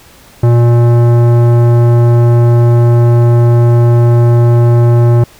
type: tone with tanh clipping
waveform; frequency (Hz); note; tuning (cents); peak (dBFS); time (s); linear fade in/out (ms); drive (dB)
sine; 118.9; A#2; +35; -6; 0.43-5.24; 5; 16
effects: pink hiss -40 dBFS RMS until 5.39 s